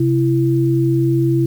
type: tone pair together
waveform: sine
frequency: 132.5 / 333.9 Hz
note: C3 / E4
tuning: +22 / +22 cents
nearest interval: octave + major third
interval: 1600 cents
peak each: -15 dBFS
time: 0-1.46 s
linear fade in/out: 5 ms
effects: 7-bit